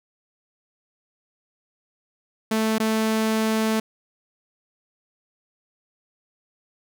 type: tone with dropouts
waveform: sawtooth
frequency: 220 Hz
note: A3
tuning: in tune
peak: -16 dBFS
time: 2.51-3.8 s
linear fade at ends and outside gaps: 5 ms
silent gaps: 2.783-2.799 s
effects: none